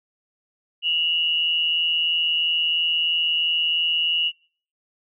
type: tone pair together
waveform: sine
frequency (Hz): 2746 / 2909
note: F7 / F#7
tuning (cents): -30 / -30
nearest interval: minor second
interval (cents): 100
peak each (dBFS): -26 / -20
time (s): 0.82-4.32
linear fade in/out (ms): 50
effects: noise-tail reverb RT60 0.5 s tail -26 dB re dry